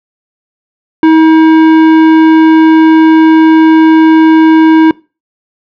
triangle tone with tanh clipping, 319.2 Hz, D#4, 44 cents sharp, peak -3 dBFS, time 1.03-4.91 s, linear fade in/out 2 ms, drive 18 dB, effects noise-tail reverb RT60 0.3 s tail -22 dB re dry

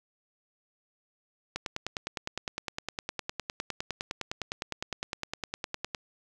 click train, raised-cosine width 0.2 ms, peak -15 dBFS, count 44, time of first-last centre 1.56-5.948 s, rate 9.8 Hz, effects none

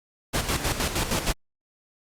pink noise with tremolo, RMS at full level -24 dBFS, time 0.33-1.33 s, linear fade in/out 20 ms, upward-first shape square, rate 6.4 Hz, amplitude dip 60%, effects low-pass 12000 Hz 12 dB/octave + Opus 48 kbps

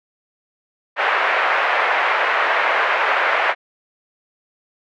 white band-pass noise, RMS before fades -18 dBFS, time 0.96-3.55 s, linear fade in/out 50 ms, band 530 to 2100 Hz, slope 24 dB/octave, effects none

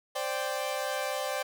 sawtooth chord, C suspended second, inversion none, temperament equal, 523.3 / 587.3 / 784 Hz, C5 / D5 / G5, 0 / 0 / 0 cents, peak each -31 / -30 / -32 dBFS, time 0.15-1.43 s, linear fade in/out 10 ms, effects none

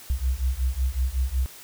sine beating tone pair, 61.74 / 67.14 Hz, B1 / C2, 0 / +45 cents, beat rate 5.4 Hz, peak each -25 dBFS, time 0.1-1.46 s, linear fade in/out 0 ms, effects white hiss -45 dBFS RMS until 1.63 s

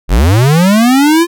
square linear sweep, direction up, 35.8 to 349.2 Hz, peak -6 dBFS, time 0.08-1.27 s, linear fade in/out 50 ms, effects none

